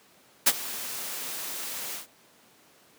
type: noise with ADSR envelope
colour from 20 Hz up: white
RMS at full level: -17 dBFS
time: 0.46-2.07 s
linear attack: 13 ms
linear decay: 47 ms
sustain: -18 dB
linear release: 130 ms
effects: pink hiss -58 dBFS RMS until 2.98 s + high-pass 200 Hz 12 dB/octave